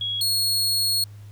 sine / sawtooth tone pair in turn, 3322 / 4324 Hz, G#7 / C#8, 0 / -44 cents, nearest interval perfect fourth, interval 456 cents, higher second, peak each -24 / -17 dBFS, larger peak second, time 0.01-0.21 / 0.21-1.04 s, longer second, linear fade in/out 2 ms, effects added 103 Hz sine -39 dBFS peak until 1.31 s + pink hiss -57 dBFS RMS until 1.31 s

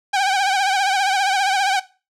sawtooth tone with vibrato, 780 Hz, G5, 9 cents flat, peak -12 dBFS, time 0.13-1.8 s, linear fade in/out 10 ms, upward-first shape triangle, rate 15 Hz, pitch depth 96 cents each way, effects noise-tail reverb RT60 0.3 s tail -17 dB re dry + low-pass 7000 Hz 12 dB/octave

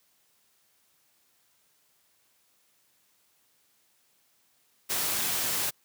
white noise, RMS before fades -29 dBFS, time 4.89-5.71 s, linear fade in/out 20 ms, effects white hiss -68 dBFS RMS until 5.84 s + high-pass 80 Hz 12 dB/octave

